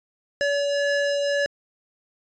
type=tone pair together; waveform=square; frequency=570 / 1708.1 Hz; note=C#5 / G#6; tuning=+48 / +48 cents; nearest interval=octave + perfect fifth; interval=1900 cents; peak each=-22 / -30 dBFS; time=0.41-1.46 s; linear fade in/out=0 ms; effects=resampled to 16000 Hz